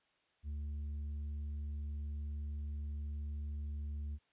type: tone with tanh clipping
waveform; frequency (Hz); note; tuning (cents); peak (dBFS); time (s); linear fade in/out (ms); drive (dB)
sine; 73.42; D2; 0; -39; 0.43-4.19; 50; 4
effects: white hiss -75 dBFS RMS until 4.32 s + resampled to 8000 Hz